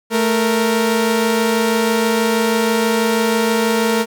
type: tone pair together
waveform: sawtooth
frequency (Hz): 220 / 466.2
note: A3 / A#4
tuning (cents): 0 / 0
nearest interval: octave + minor second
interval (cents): 1300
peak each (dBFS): -13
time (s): 0.1-4.06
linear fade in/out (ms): 50
effects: none